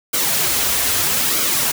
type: noise with flanger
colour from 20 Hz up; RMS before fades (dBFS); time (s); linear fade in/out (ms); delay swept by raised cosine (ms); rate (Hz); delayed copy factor
white; -18; 0.13-1.72; 10; 1.1 to 6.7; 0.79; -0.6
effects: none